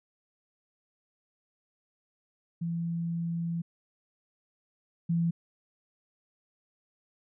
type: tone pair in turn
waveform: sine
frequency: 168.4 / 168.4 Hz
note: E3 / E3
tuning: +37 / +37 cents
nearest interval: unison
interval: 0 cents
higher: neither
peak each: -29 / -24 dBFS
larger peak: second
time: 2.61-3.62 / 5.09-5.31 s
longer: first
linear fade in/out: 10 ms
effects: none